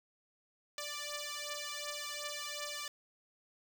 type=beating tone pair; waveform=5% pulse; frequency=587 / 589.7 Hz; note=D5 / D5; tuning=-1 / +7 cents; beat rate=2.7 Hz; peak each=-31 dBFS; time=0.78-2.88 s; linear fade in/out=2 ms; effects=10-bit